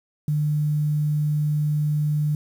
sine tone with quantisation, 150 Hz, D3, 37 cents sharp, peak -19 dBFS, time 0.28-2.35 s, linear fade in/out 2 ms, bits 8, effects none

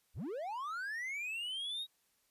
triangle linear sweep, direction up, 32.7 to 3822 Hz, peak -36 dBFS, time 0.14-1.87 s, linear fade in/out 50 ms, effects white hiss -75 dBFS RMS until 2.3 s + resampled to 32000 Hz

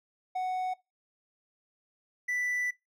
triangle tone pair in turn, 741 / 1978.2 Hz, F#5 / B6, +2 / +2 cents, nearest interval octave + perfect fourth, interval 1700 cents, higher second, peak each -27 / -27 dBFS, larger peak neither, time 0.35-0.74 / 2.28-2.71 s, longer second, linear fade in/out 10 ms, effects noise-tail reverb RT60 0.2 s tail -20 dB re dry

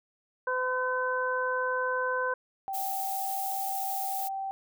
harmonic tone, 508 Hz, B4, 49 cents sharp, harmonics 1 / 2 / 3, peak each -31 / -31 / -31 dBFS, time 0.47-2.34 s, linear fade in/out 5 ms
sine tone, 777 Hz, G5, 16 cents flat, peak -31 dBFS, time 2.68-4.51 s, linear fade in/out 0 ms
violet noise, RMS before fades -36 dBFS, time 2.73-4.29 s, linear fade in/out 20 ms
effects none

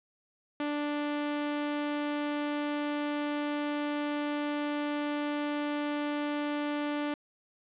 sawtooth tone, 293.7 Hz, D4, in tune, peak -26 dBFS, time 0.6-7.14 s, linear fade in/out 2 ms, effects resampled to 8000 Hz + 10-bit

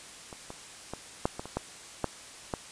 clicks, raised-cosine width 1 ms, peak -28 / -25 / -21 / -11 / -21 / -26 / -15 / -13 / -16 dBFS, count 9, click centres 0.328 / 0.504 / 0.936 / 1.255 / 1.395 / 1.456 / 1.57 / 2.043 / 2.538 s, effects white hiss -47 dBFS RMS until 2.71 s + resampled to 22050 Hz

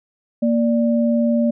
sine tone pair together, 233.1 / 586.6 Hz, A#3 / D5, 0 / -2 cents, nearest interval octave + major third, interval 1598 cents, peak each -15 / -21 dBFS, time 0.42-1.51 s, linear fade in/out 10 ms, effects none

